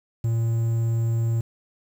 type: tone with quantisation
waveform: triangle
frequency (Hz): 114.8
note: A#2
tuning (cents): -26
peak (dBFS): -18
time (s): 0.24-1.41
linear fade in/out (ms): 5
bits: 8
effects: none